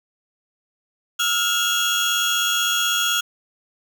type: tone cluster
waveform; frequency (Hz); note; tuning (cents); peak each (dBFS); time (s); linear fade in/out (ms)
30% pulse; 1319 / 1415 / 3317; E6 / F6 / G#7; +1 / +22 / -3; -26 / -20 / -18; 1.19-3.21; 10
effects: none